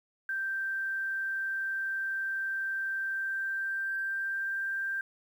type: tone with pitch glide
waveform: sine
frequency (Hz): 1568 to 1579.8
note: G6 to G6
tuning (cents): 0 to +13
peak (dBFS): -30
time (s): 0.29-5.01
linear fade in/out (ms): 2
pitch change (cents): +13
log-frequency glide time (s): 3.14-4.54
effects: 10-bit